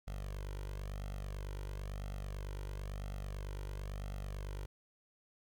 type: tone with flanger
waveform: sawtooth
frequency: 49 Hz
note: G1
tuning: in tune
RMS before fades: -42 dBFS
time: 0.07-4.66 s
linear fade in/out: 10 ms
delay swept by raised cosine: 1.5 to 2.09 ms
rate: 0.99 Hz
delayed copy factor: +0.85
effects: 12-bit